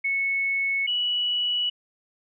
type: tone pair in turn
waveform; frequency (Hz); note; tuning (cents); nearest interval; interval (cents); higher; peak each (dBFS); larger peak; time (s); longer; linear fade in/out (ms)
sine; 2204 / 2942; C#7 / F#7; -11 / -11; perfect fourth; 500; second; -22; neither; 0.04-0.87 / 0.87-1.7; neither; 10
effects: none